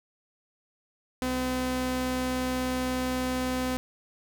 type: tone pair together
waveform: sawtooth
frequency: 63.67 / 254.7 Hz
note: C2 / C4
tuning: -47 / -46 cents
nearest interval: 2 octaves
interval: 2401 cents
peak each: -33 / -23 dBFS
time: 1.22-3.77 s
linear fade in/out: 0 ms
effects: none